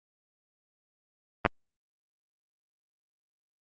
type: clicks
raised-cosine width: 0.5 ms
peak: -6 dBFS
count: 2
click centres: 1.451 / 1.461 s
effects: Opus 24 kbps